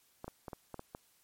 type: clicks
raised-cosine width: 1 ms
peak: -28 dBFS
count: 7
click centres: 0.244 / 0.28 / 0.482 / 0.532 / 0.743 / 0.794 / 0.949 s
effects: white hiss -69 dBFS RMS until 1.23 s + MP3 64 kbps